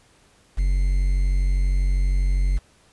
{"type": "tone with quantisation", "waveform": "triangle", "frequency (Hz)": 46.25, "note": "F#1", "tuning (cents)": 0, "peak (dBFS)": -15, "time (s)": [0.57, 2.59], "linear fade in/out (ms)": 20, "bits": 7, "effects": ["pink hiss -57 dBFS RMS until 2.92 s", "resampled to 24000 Hz"]}